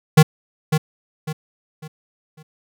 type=tone with echo; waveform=square; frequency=155.56 Hz; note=D#3; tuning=in tune; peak=-6 dBFS; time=0.17-0.23 s; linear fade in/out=10 ms; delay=550 ms; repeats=4; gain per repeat=-9 dB; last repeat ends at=2.43 s; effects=none